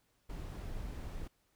brown noise, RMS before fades -42 dBFS, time 0.29-1.28 s, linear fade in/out 10 ms, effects pink hiss -75 dBFS RMS until 1.55 s

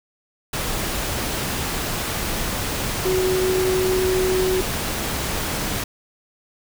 sine tone in noise, 372.3 Hz, F#4, 11 cents sharp, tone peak -18 dBFS, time 3.05-4.61 s, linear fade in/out 5 ms, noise pink, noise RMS -25 dBFS, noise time 0.53-5.84 s, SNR +4 dB, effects none

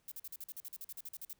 violet noise bursts, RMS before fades -45 dBFS, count 16, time 0.08-1.331 s, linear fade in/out 2 ms, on 36 ms, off 45 ms, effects pink hiss -75 dBFS RMS until 1.39 s

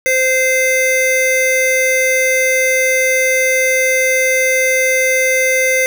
square tone pair together, 519 / 2076 Hz, C5 / C7, -14 / -14 cents, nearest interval 2 octaves, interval 2400 cents, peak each -16 / -14 dBFS, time 0.06-5.86 s, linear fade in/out 0 ms, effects none

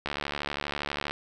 click train, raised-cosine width 0.3 ms, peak -14 dBFS, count 77, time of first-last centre 0.06-1.11 s, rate 72.4 Hz, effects none

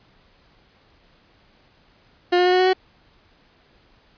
30% pulse tone with pitch steps, 355.2 / 358.9 / 362.7 / 366.5 / 370.3 / 374.2 Hz, F4 / F4 / F#4 / F#4 / F#4 / F#4, +29 / +47 / -34 / -16 / +1 / +20 cents, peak -12 dBFS, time 2.32-2.734 s, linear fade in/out 10 ms, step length 69 ms, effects pink hiss -57 dBFS RMS until 4.17 s + resampled to 11025 Hz

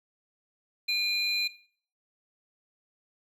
triangle tone pair together, 2417 / 4072 Hz, D7 / C8, +49 / -48 cents, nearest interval major sixth, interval 903 cents, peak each -27 dBFS, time 0.88-1.48 s, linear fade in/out 10 ms, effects noise-tail reverb RT60 0.5 s tail -18 dB re dry

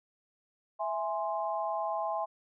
sine chord, E augmented, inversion none, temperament equal, 659.3 / 830.6 / 1046.5 Hz, E5 / G#5 / B#5, 0 / 0 / 0 cents, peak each -34 / -34 / -36 dBFS, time 0.79-2.26 s, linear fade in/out 20 ms, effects none

